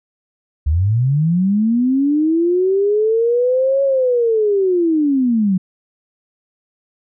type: linear two-way sweep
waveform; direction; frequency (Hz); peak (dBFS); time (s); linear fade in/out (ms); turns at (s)
sine; up then down; 69.3 to 554.4 to 179.5; -12; 0.66-5.58; 10; 3.83
effects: none